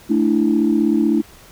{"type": "chord", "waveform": "sine", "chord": "A suspended fourth", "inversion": "none", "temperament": "equal", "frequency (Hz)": [220, 293.7, 329.6], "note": ["A3", "D4", "E4"], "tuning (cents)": [0, 0, 0], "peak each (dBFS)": -17, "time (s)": [0.09, 1.22], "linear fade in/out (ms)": 20, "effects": ["tanh soft clip ceiling -5 dBFS", "pink hiss -45 dBFS RMS until 1.51 s"]}